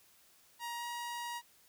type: tone with pitch glide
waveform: sawtooth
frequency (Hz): 945 to 951.6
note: A#5 to A#5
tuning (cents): +23 to +35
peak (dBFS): -35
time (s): 0.59-1.42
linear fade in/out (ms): 50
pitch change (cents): +12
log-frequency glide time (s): 0.77-0.84
effects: white hiss -65 dBFS RMS until 1.68 s